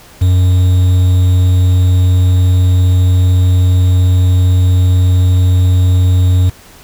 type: tone with quantisation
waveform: triangle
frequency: 91.3 Hz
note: F#2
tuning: 23 cents flat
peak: -4 dBFS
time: 0.21-6.5 s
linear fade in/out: 10 ms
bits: 5
effects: pink hiss -39 dBFS RMS until 6.83 s